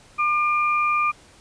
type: tone pair together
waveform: sine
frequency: 1200 / 2400 Hz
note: D6 / D7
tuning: +37 / +37 cents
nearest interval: octave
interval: 1200 cents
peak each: -19 / -24 dBFS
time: 0.18-1.12 s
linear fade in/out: 20 ms
effects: pink hiss -51 dBFS RMS until 1.4 s + resampled to 22050 Hz